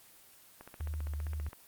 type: click train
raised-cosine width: 0.5 ms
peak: -32 dBFS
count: 15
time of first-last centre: 0.61-1.531 s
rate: 15.2 Hz
type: tone with vibrato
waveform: sine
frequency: 75.2 Hz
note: D2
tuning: 42 cents sharp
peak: -34 dBFS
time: 0.8-1.49 s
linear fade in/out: 5 ms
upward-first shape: square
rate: 2.5 Hz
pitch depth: 23 cents each way
effects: white hiss -58 dBFS RMS until 1.67 s + Opus 24 kbps